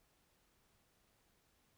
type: silence
effects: pink hiss -75 dBFS RMS until 1.77 s